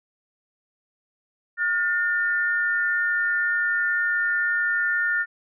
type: tone pair together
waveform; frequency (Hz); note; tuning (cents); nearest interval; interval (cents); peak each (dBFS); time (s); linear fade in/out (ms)
sine; 1432.4 / 1801; F6 / A6; +43 / +40; major third; 397; -23; 1.57-5.26; 50
effects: none